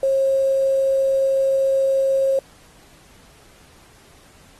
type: tone with quantisation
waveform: sine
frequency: 539 Hz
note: C#5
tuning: 49 cents flat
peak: -15 dBFS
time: 0.03-2.39 s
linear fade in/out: 2 ms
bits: 7
effects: pink hiss -51 dBFS RMS until 4.59 s + AAC 32 kbps